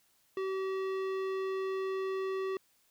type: tone with tanh clipping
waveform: sine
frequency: 382.3 Hz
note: G4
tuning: 43 cents flat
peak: -34 dBFS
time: 0.37-2.57 s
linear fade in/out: 2 ms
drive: 16 dB
effects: white hiss -70 dBFS RMS until 2.9 s